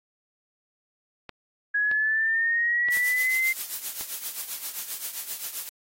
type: clicks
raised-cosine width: 0.3 ms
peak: -22 dBFS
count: 5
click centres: 1.293 / 1.914 / 2.886 / 2.971 / 4.01 s
type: linear sweep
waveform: sine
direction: up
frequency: 1661.2 to 2093 Hz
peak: -21 dBFS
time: 1.74-3.53 s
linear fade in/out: 10 ms
type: noise with tremolo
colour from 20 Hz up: blue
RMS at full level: -30 dBFS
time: 2.92-5.69 s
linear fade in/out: 0 ms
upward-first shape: triangle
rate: 7.6 Hz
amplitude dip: 75%
effects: AAC 48 kbps